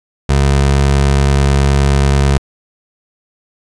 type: tone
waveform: 25% pulse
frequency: 69.4 Hz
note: C#2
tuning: 3 cents sharp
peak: -5 dBFS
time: 0.29-2.38 s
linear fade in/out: 5 ms
effects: resampled to 22050 Hz